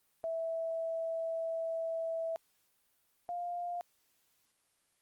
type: tone pair in turn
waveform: sine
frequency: 656 / 701.5 Hz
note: E5 / F5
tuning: -9 / +8 cents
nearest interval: minor second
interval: 117 cents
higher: second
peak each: -33 / -35 dBFS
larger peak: first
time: 0.24-2.36 / 3.29-3.81 s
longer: first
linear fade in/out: 0 ms
effects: white hiss -74 dBFS RMS until 5.01 s + Opus 32 kbps